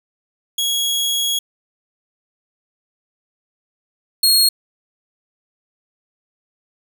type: tone pair in turn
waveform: sawtooth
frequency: 3322 / 4284 Hz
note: G#7 / C8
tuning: 0 / +40 cents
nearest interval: major third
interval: 440 cents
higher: second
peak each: -14 / -8 dBFS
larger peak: second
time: 0.58-1.39 / 4.23-4.49 s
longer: first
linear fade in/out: 5 ms
effects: none